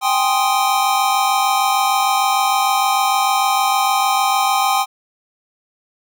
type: chord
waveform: square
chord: Ab major seventh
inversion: third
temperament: equal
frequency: 784 / 830.6 / 1046.5 / 1244.5 Hz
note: G5 / Ab5 / C6 / Eb6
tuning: 0 / 0 / 0 / 0 cents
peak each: -18 / -23 / -21 / -22 dBFS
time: 0.01-4.86 s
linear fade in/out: 50 ms
effects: none